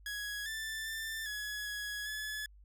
sawtooth tone with pitch steps, 1668 / 1767 / 1779 / 1687 / 1675 / 1712 Hz, G#6 / A6 / A6 / G#6 / G#6 / A6, +7 / +7 / +19 / +27 / +14 / -48 cents, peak -34 dBFS, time 0.06-2.46 s, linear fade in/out 2 ms, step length 400 ms, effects added 50 Hz sine -55 dBFS peak until 2.64 s

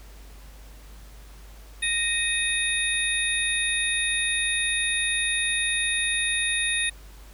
sine tone cluster, 1861 / 2526 / 3690 / 9700 Hz, A#6 / D#7 / A#7 / D#9, -3 / +26 / -18 / -45 cents, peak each -28 dBFS, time 1.82-6.9 s, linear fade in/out 10 ms, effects added 50 Hz sine -43 dBFS peak until 7.33 s + pink hiss -52 dBFS RMS until 7.33 s

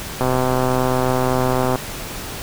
click train, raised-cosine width 1 ms, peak -5 dBFS, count 199, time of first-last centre 0.21-1.757 s, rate 128 Hz, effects pink hiss -30 dBFS RMS until 2.42 s

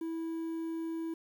triangle tone with quantisation, 327.7 Hz, E4, 10 cents flat, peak -32 dBFS, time 0.01-1.14 s, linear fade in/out 5 ms, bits 10, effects none

